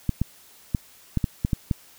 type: clicks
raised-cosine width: 5 ms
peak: -9 dBFS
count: 8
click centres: 0.093 / 0.216 / 0.748 / 1.173 / 1.242 / 1.449 / 1.532 / 1.712 s
effects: white hiss -52 dBFS RMS until 1.98 s